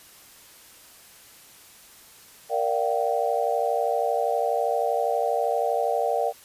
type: chord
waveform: sine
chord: G minor seventh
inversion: first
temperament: equal with one note detuned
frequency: 466.2 / 587.3 / 698.5 / 771 Hz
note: Bb4 / D5 / F5 / G5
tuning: 0 / 0 / 0 / -29 cents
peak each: -27 dBFS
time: 2.49-6.33 s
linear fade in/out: 50 ms
effects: white hiss -50 dBFS RMS until 6.44 s + resampled to 32000 Hz

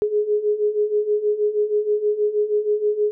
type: beating tone pair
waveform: sine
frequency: 415.3 / 421.6 Hz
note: G#4 / G#4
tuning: 0 / +26 cents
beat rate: 6.3 Hz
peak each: -23 / -19 dBFS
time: 0.02-3.11 s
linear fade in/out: 0 ms
effects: none

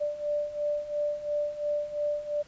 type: beating tone pair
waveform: sine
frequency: 588 / 590.9 Hz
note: D5 / D5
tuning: +2 / +10 cents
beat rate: 2.9 Hz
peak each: -33 / -29 dBFS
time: 0-2.43 s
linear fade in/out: 20 ms
effects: pink hiss -57 dBFS RMS until 2.47 s + resampled to 16000 Hz

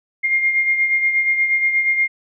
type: beating tone pair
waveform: sine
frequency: 2120 / 2128.4 Hz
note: C7 / C7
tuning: +22 / +29 cents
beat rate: 8.4 Hz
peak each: -15 / -24 dBFS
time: 0.23-2.08 s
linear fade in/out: 20 ms
effects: none

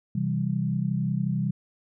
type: chord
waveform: sine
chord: C major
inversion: none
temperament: equal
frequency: 130.81 / 164.81 / 196 Hz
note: C3 / E3 / G3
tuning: 0 / 0 / 0 cents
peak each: -28 dBFS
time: 0.15-1.51 s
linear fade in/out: 5 ms
effects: none

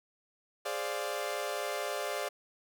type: chord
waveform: sawtooth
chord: D half-diminished seventh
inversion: second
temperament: equal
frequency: 415.3 / 523.3 / 587.3 / 698.5 Hz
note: Ab4 / C5 / D5 / F5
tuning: 0 / 0 / 0 / 0 cents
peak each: -36 / -36 / -33 / -36 dBFS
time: 0.65-2.29 s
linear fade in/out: 10 ms
effects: none

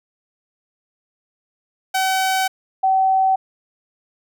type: tone pair in turn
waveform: sawtooth / sine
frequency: 760 / 763.8 Hz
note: F#5 / G5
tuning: +46 / -45 cents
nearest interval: unison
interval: 9 cents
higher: second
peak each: -13 dBFS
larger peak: neither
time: 1.94-2.48 / 2.83-3.36 s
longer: first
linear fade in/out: 10 ms
effects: none

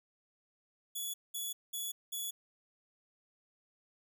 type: tone bursts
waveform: 5% pulse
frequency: 3404 Hz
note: G#7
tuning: 42 cents sharp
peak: -29 dBFS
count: 4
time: 0.95-2.31 s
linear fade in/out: 10 ms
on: 190 ms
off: 200 ms
effects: none

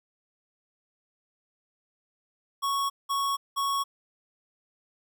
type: tone bursts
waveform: square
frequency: 1108.7 Hz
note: C#6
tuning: in tune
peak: -26 dBFS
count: 3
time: 2.62-3.84 s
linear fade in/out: 20 ms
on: 280 ms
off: 190 ms
effects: none

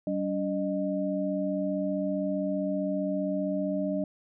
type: tone cluster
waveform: sine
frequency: 191.2 / 286.5 / 613 Hz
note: G3 / D4 / D#5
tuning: -43 / -43 / -26 cents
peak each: -31 dBFS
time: 0.07-4.04 s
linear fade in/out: 2 ms
effects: none

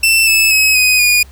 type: tone with pitch steps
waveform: sawtooth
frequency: 2673 / 2615 / 2558 / 2503 / 2448 Hz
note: E7 / E7 / D#7 / D#7 / D#7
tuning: +23 / -15 / +47 / +10 / -29 cents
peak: -5 dBFS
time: 0.03-1.23 s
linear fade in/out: 5 ms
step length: 240 ms
effects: added 67 Hz sine -35 dBFS peak until 1.31 s + pink hiss -46 dBFS RMS until 1.31 s

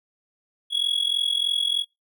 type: tone with amplitude modulation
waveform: triangle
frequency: 3344 Hz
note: G#7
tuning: 11 cents sharp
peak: -16 dBFS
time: 0.7-1.85 s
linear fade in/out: 50 ms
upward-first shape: sine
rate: 43.2 Hz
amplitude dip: 85%
effects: noise-tail reverb RT60 0.2 s tail -23 dB re dry

